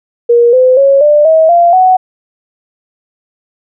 sine tone with pitch steps, 473.9 / 510.9 / 550.7 / 593.6 / 639.9 / 689.8 / 743.6 Hz, A#4 / C5 / C#5 / D5 / D#5 / F5 / F#5, +28 / -41 / -11 / +18 / +48 / -22 / +8 cents, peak -3 dBFS, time 0.29-1.97 s, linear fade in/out 10 ms, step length 240 ms, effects none

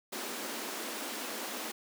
pink high-pass noise, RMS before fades -39 dBFS, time 0.12-1.72 s, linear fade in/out 10 ms, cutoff 210 Hz, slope 96 dB/octave, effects none

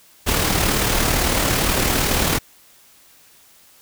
pink noise with amplitude modulation, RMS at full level -17 dBFS, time 0.26-2.39 s, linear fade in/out 20 ms, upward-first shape sine, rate 37.8 Hz, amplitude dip 40%, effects white hiss -51 dBFS RMS until 3.81 s

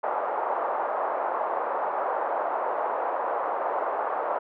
pink band-pass noise, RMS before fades -28 dBFS, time 0.03-4.39 s, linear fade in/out 10 ms, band 560 to 1100 Hz, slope 24 dB/octave, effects none

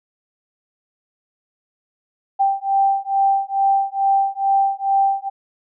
sine beating tone pair, 784 / 786.3 Hz, G5 / G5, 0 / +5 cents, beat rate 2.3 Hz, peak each -18 dBFS, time 2.39-5.3 s, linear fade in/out 20 ms, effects none

